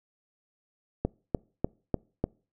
click train, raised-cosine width 2 ms, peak -12 dBFS, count 5, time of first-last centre 1.05-2.24 s, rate 3.36 Hz, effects noise-tail reverb RT60 0.4 s tail -26 dB re dry

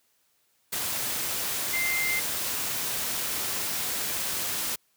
sine tone in noise, 2090 Hz, C7, 2 cents flat, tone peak -26 dBFS, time 1.73-2.2 s, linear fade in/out 10 ms, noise white, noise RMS -30 dBFS, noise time 0.72-4.76 s, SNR +1 dB, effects white hiss -69 dBFS RMS until 4.96 s + high-pass 60 Hz 12 dB/octave

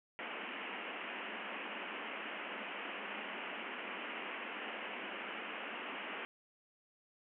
white band-pass noise, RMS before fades -44 dBFS, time 0.19-6.25 s, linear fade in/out 0 ms, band 190 to 3000 Hz, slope 96 dB/octave, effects none

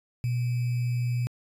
sine tone with sample-and-hold, 122.1 Hz, B2, 19 cents flat, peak -24 dBFS, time 0.24-1.27 s, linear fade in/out 0 ms, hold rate 2450 Hz, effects resampled to 32000 Hz

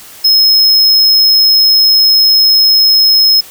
square tone, 5160 Hz, E8, 38 cents flat, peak -5 dBFS, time 0.24-3.41 s, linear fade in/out 10 ms, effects white hiss -34 dBFS RMS until 3.5 s

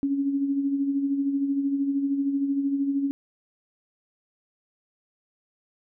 sine tone with tremolo, 278.2 Hz, C#4, 6 cents sharp, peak -20 dBFS, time 0.03-3.11 s, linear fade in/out 0 ms, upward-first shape sine, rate 13 Hz, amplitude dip 50%, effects none

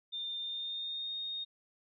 sine tone with pitch glide, 3608 to 3703 Hz, A7 to A#7, +43 to -12 cents, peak -36 dBFS, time 0.12-1.45 s, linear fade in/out 20 ms, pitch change +45 cents, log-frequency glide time 0.39-1.16 s, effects none

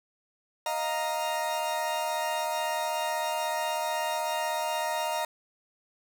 40% pulse chord, Eb suspended second, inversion none, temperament equal, 622.3 / 698.5 / 932.3 Hz, Eb5 / F5 / Bb5, 0 / 0 / 0 cents, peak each -32 / -34 / -30 dBFS, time 0.66-5.25 s, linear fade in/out 2 ms, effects none

